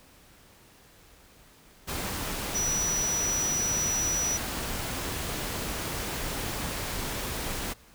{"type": "tone in noise", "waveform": "sine", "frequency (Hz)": 5880, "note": "F#8", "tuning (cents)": -12, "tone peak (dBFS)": -26, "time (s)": [2.54, 4.38], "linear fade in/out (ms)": 20, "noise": "pink", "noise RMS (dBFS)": -33, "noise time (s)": [1.87, 7.74], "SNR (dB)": 4, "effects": ["pink hiss -56 dBFS RMS until 7.94 s"]}